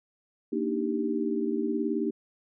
sine chord, Eb major seventh, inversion second, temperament equal with one note detuned, 233.1 / 292.5 / 311.1 / 392 Hz, Bb3 / D4 / Eb4 / G4, 0 / -7 / 0 / 0 cents, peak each -31 / -33 / -31 / -31 dBFS, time 0.52-2.11 s, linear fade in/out 10 ms, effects none

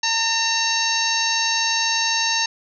harmonic tone with a mistuned harmonic, 908 Hz, A#5, 46 cents flat, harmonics 1 / 2 / 3 / 4 / 5 / 6 / 7, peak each -26 / -26 / -26 / -26 / -26 / -26 / -26 dBFS, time 0.03-2.46 s, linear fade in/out 5 ms, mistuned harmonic 4, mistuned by +110 cents, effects none

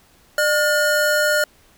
square tone pair together, 599.8 / 1434 Hz, D5 / F6, +36 / +45 cents, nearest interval octave + minor third, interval 1509 cents, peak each -19 dBFS, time 0.38-1.44 s, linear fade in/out 2 ms, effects pink hiss -54 dBFS RMS until 1.77 s

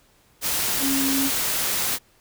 sine tone in noise, 272.1 Hz, C#4, 32 cents flat, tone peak -22 dBFS, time 0.8-1.31 s, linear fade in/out 50 ms, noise white, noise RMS -24 dBFS, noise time 0.41-1.99 s, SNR -1 dB, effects pink hiss -59 dBFS RMS until 2.2 s

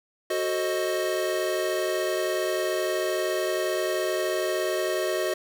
square chord, F# diminished seventh, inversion none, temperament equal with one note detuned, 370 / 440 / 529.3 / 622.3 Hz, F#4 / A4 / C5 / Eb5, 0 / 0 / +20 / 0 cents, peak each -29 / -35 / -34 / -29 dBFS, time 0.3-5.34 s, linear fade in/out 5 ms, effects none

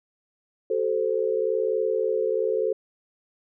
sine chord, F# diminished, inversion none, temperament equal with one note detuned, 379.1 / 440 / 523.3 Hz, F#4 / A4 / C5, +42 / 0 / 0 cents, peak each -28 / -24 / -27 dBFS, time 0.7-2.73 s, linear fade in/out 5 ms, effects none

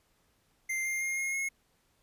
square tone with pitch steps, 2093 / 2111 / 2130 / 2148 / 2167 Hz, C7 / C7 / C7 / C7 / C#7, 0 / +15 / +30 / +45 / -40 cents, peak -31 dBFS, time 0.69-1.49 s, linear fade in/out 10 ms, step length 160 ms, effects pink hiss -71 dBFS RMS until 2.02 s + resampled to 32000 Hz

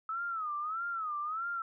sine tone with vibrato, 1284 Hz, E6, 46 cents flat, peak -33 dBFS, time 0.09-1.62 s, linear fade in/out 2 ms, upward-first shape sine, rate 1.6 Hz, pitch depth 150 cents each way, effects none

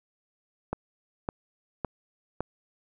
click train, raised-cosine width 1 ms, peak -15 dBFS, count 4, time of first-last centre 0.73-2.406 s, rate 1.79 Hz, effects none

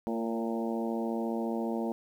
harmonic tone with a mistuned harmonic, 114.3 Hz, A#2, 34 cents flat, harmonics 2 / 3 / 4 / 5 / 6 / 7 / 8, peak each -32 / -36 / -38 / -40 / -42 / -43 / -44 dBFS, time 0.07-1.92 s, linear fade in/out 0 ms, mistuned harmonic 4, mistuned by +18 cents, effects 10-bit

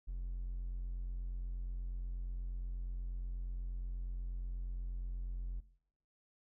triangle tone, 44.18 Hz, F1, 21 cents sharp, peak -35 dBFS, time 0.07-5.61 s, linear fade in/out 20 ms, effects noise-tail reverb RT60 0.7 s tail -20 dB re dry + tanh soft clip ceiling -32 dBFS

